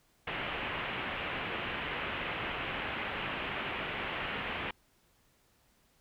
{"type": "low-pass noise", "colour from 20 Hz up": "white", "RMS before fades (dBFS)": -37, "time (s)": [0.27, 4.71], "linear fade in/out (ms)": 5, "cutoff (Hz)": 3000, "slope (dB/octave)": 48, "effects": ["pink hiss -69 dBFS RMS until 6 s"]}